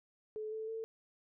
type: tone with pitch steps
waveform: sine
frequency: 431.1 / 439.1 / 447.3 Hz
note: A4 / A4 / A4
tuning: -35 / -4 / +28 cents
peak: -38 dBFS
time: 0.36-0.84 s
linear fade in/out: 0 ms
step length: 160 ms
effects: none